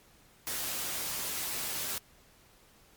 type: noise with comb filter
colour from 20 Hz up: white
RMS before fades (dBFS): -35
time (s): 0.47-1.98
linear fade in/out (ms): 0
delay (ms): 13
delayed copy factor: +0.55
effects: pink hiss -61 dBFS RMS until 2.96 s + MP3 96 kbps